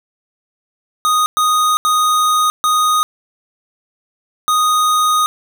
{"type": "tone bursts at uneven times", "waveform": "square", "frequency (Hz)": 1242, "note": "D#6", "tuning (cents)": -3, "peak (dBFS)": -12, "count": 5, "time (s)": [[1.05, 1.26], [1.37, 1.77], [1.85, 2.5], [2.64, 3.03], [4.48, 5.26]], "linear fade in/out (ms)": 0, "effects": []}